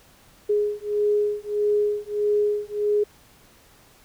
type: beating tone pair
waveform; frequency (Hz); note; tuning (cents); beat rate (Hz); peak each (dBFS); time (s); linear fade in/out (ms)
sine; 415.3 / 416.9; G#4 / G#4; 0 / +7; 1.6; -23; 0.49-3.04; 10
effects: pink hiss -54 dBFS RMS until 4.04 s